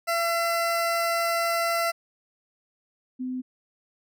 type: tone pair in turn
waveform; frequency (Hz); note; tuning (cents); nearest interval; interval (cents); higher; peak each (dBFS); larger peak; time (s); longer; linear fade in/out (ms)
20% pulse / sine; 676 / 254.8; E5 / C4; +43 / -46; octave + perfect fourth; 1689; first; -18 / -28; first; 0.07-1.92 / 3.19-3.42; first; 20
effects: none